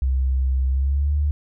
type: tone with pitch glide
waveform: sine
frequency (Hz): 65.41 to 73.42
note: C2 to D2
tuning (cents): 0 to 0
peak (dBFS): -17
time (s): 0.02-1.31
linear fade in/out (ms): 0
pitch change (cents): +200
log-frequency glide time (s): 0.69-1.14
effects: none